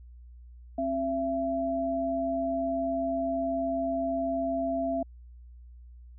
sine tone pair together, 266.7 / 672 Hz, C4 / E5, +33 / +33 cents, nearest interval octave + major third, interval 1600 cents, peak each -31 / -28 dBFS, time 0.78-5.03 s, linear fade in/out 5 ms, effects added 60 Hz sine -46 dBFS peak until 6.18 s

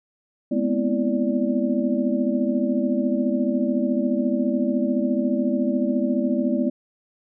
sine tone cluster, 209.3 / 244.5 / 258.6 / 328.6 / 584 Hz, G#3 / B3 / C4 / E4 / D5, +14 / -17 / -20 / -5 / -10 cents, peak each -26 / -23 / -26 / -27 / -28 dBFS, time 0.51-6.7 s, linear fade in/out 10 ms, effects none

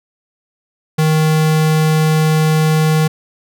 square tone, 156.4 Hz, D#3, 9 cents sharp, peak -11 dBFS, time 0.98-3.08 s, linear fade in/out 10 ms, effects none

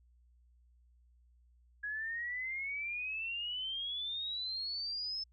sine exponential sweep, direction up, 1661.2 to 5274 Hz, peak -36 dBFS, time 1.83-5.24 s, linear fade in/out 10 ms, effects added 60 Hz sine -63 dBFS peak until 5.32 s

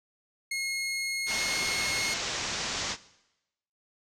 sawtooth tone, 2160 Hz, C#7, 45 cents flat, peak -26 dBFS, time 0.51-2.14 s, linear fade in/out 5 ms
white low-pass noise, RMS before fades -33 dBFS, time 1.26-2.97 s, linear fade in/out 50 ms, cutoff 6900 Hz, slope 48 dB/octave
effects noise-tail reverb RT60 0.9 s tail -18 dB re dry + low-pass 12000 Hz 12 dB/octave

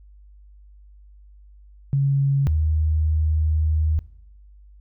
sine tone pair in turn, 138.59 / 77.98 Hz, C#3 / D#2, 0 / +4 cents, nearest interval minor seventh, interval 996 cents, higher first, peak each -16 / -17 dBFS, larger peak first, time 1.93-2.47 / 2.47-3.99 s, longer second, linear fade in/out 0 ms, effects noise-tail reverb RT60 0.8 s tail -20 dB re dry + added 50 Hz sine -45 dBFS peak until 4.8 s

